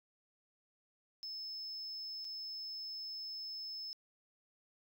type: tone with dropouts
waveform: sine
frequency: 5230 Hz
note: E8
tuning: 15 cents flat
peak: -40 dBFS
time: 1.23-3.93 s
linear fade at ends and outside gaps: 0 ms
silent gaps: 2.245-2.25 s
effects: tanh soft clip ceiling -39 dBFS + 13-bit